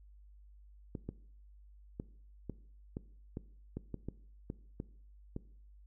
clicks, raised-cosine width 3 ms, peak -26 dBFS, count 12, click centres 0.952 / 1.09 / 1.999 / 2.497 / 2.969 / 3.371 / 3.77 / 3.943 / 4.086 / 4.501 / 4.801 / 5.364 s, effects noise-tail reverb RT60 0.6 s tail -19 dB re dry + added 50 Hz sine -55 dBFS peak until 5.86 s

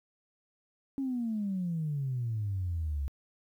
sine exponential sweep, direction down, 277.2 to 67.7 Hz, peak -29 dBFS, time 0.98-3.08 s, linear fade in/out 0 ms, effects tanh soft clip ceiling -25 dBFS + 11-bit

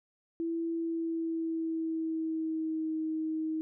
sine tone with pitch glide, 331.9 to 316 Hz, E4 to D#4, +12 to +27 cents, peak -30 dBFS, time 0.4-3.61 s, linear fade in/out 0 ms, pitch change -85 cents, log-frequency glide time 0.72-2.96 s, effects none

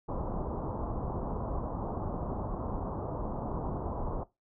pink low-pass noise, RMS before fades -35 dBFS, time 0.08-4.24 s, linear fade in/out 10 ms, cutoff 1100 Hz, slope 48 dB/octave, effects noise-tail reverb RT60 0.2 s tail -18 dB re dry

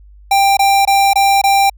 square tone bursts, 790 Hz, G5, 13 cents sharp, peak -9 dBFS, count 5, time 0.31-1.698 s, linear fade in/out 5 ms, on 260 ms, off 22 ms, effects added 50 Hz sine -38 dBFS peak until 1.77 s

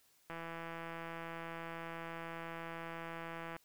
click train, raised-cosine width 0.5 ms, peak -30 dBFS, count 543, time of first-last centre 0.3-3.565 s, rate 166 Hz, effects white hiss -70 dBFS RMS until 3.64 s

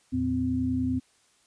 sine tone cluster, 82.4 / 112.7 / 256.7 Hz, E2 / A2 / C4, 0 / +42 / -33 cents, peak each -33 / -34 / -25 dBFS, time 0.12-1 s, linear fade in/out 20 ms, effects white hiss -64 dBFS RMS until 1.46 s + resampled to 22050 Hz

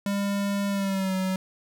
square tone with pitch glide, 200.4 to 188.06 Hz, G3 to F#3, +38 to +28 cents, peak -25 dBFS, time 0.06-1.36 s, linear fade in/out 2 ms, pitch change -110 cents, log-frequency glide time 0.69-1.15 s, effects none

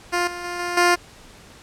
10% pulse tone with level steps, 351.4 Hz, F4, 11 cents sharp, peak -11 / -22 / -19 / -16 / -6 dBFS, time 0.12-0.96 s, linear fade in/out 20 ms, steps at 0.27 / 0.44 / 0.59 / 0.77 s, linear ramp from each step 5 ms, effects pink hiss -46 dBFS RMS until 1.62 s + low-pass 9000 Hz 12 dB/octave

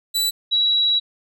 sawtooth / sine tone pair in turn, 3957 / 3894 Hz, B7 / B7, +3 / -25 cents, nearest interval unison, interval 28 cents, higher first, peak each -15 dBFS, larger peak neither, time 0.14-0.31 / 0.51-1 s, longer second, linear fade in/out 20 ms, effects none

